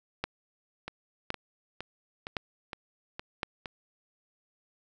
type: two click trains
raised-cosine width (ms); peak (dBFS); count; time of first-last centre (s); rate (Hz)
0.3; -21 / -14; 7 / 4; 0.88-3.658 / 0.24-3.431; 2.16 / 0.94
effects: none